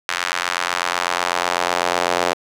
square tone with high-pass filter sweep, 44 Hz, F1, 14 cents sharp, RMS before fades -21 dBFS, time 0.08-2.34 s, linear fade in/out 10 ms, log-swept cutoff 1500 to 570 Hz, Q 1.2, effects low-pass 8000 Hz 12 dB/octave + 7-bit

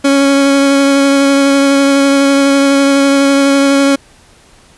30% pulse tone with vibrato, 277.2 Hz, C#4, in tune, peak -4 dBFS, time 0.04-3.96 s, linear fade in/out 10 ms, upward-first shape triangle, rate 12 Hz, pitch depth 16 cents each way, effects pink hiss -44 dBFS RMS until 4.77 s + resampled to 24000 Hz

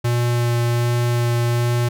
square tone with vibrato, 119.6 Hz, A#2, 45 cents sharp, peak -17 dBFS, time 0.04-1.89 s, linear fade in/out 10 ms, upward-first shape sine, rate 1.3 Hz, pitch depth 9 cents each way, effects none

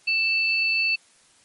sine tone pair together, 2651 / 4455 Hz, E7 / C#8, +9 / +8 cents, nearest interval major sixth, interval 899 cents, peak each -20 / -27 dBFS, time 0.07-0.96 s, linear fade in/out 10 ms, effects white hiss -57 dBFS RMS until 1.44 s + MP3 48 kbps

